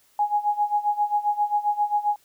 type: tone with tremolo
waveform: sine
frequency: 830.6 Hz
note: G#5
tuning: in tune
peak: -17 dBFS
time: 0.19-2.16 s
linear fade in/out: 2 ms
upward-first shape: sine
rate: 7.5 Hz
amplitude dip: 85%
effects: white hiss -61 dBFS RMS until 2.24 s